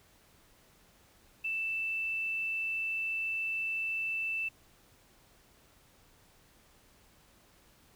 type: tone with quantisation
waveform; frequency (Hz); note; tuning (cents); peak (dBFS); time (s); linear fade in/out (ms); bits
sine; 2653; E7; +10; -31; 1.44-4.49; 10; 10
effects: pink hiss -63 dBFS RMS until 7.95 s